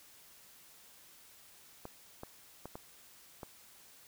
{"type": "clicks", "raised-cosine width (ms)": 1, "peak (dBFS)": -29, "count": 5, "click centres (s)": [1.854, 2.234, 2.656, 2.755, 3.432], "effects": ["white hiss -59 dBFS RMS until 4.07 s"]}